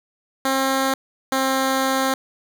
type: tone pair in turn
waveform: 10% pulse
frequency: 267.3 / 265.6 Hz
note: C4 / C4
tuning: +37 / +26 cents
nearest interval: unison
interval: 11 cents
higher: first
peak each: -10 / -10 dBFS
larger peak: neither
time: 0.45-0.94 / 1.32-2.14 s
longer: second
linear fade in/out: 2 ms
effects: none